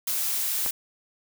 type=noise; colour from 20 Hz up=blue; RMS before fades=-27 dBFS; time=0.07-0.71 s; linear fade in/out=5 ms
type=click; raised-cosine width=0.5 ms; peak=-17 dBFS; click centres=0.662 s
effects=none